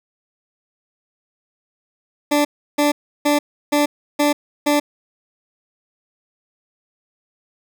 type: tone bursts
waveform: 20% pulse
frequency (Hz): 292.8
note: D4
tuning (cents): -5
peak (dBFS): -9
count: 6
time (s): 2.31-4.8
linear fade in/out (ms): 10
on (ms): 140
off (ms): 330
effects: none